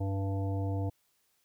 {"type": "harmonic tone", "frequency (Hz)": 97.6, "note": "G2", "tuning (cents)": -7, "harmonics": [1, 3, 5, 7, 9], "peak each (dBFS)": [-30, -38, -42, -43, -48], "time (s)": [0, 0.9], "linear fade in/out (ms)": 10, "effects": ["white hiss -73 dBFS RMS until 1.44 s"]}